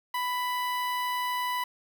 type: tone with notch filter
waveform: sawtooth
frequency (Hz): 992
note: B5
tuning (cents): +7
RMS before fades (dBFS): -30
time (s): 0.14-1.64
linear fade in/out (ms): 5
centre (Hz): 6800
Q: 0.86
effects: 9-bit